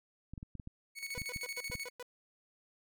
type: clicks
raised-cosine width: 5 ms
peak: -32 dBFS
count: 11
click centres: 0.336 / 0.378 / 0.429 / 0.553 / 0.598 / 0.674 / 1.178 / 1.217 / 1.362 / 1.7 / 1.753 s
type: tone with tremolo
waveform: sawtooth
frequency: 2217 Hz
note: C#7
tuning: in tune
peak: -34 dBFS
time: 0.95-1.9 s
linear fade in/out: 50 ms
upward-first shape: square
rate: 13 Hz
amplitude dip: 65%
type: tone bursts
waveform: sawtooth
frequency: 493.9 Hz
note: B4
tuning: in tune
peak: -39 dBFS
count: 7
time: 1.15-2.027 s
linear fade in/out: 0 ms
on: 31 ms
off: 110 ms
effects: none